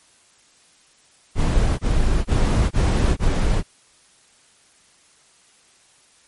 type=noise bursts; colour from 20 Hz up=brown; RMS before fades=-17 dBFS; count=5; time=1.35-3.63 s; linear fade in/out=50 ms; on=440 ms; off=20 ms; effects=white hiss -55 dBFS RMS until 6.27 s + MP3 48 kbps